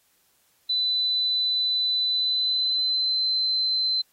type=tone with pitch glide; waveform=sine; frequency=4000 to 4075 Hz; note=B7 to C8; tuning=+21 to -47 cents; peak=-21 dBFS; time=0.69-4.02 s; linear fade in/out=10 ms; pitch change=+32 cents; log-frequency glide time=2.1-3.22 s; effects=white hiss -65 dBFS RMS until 4.12 s + AAC 48 kbps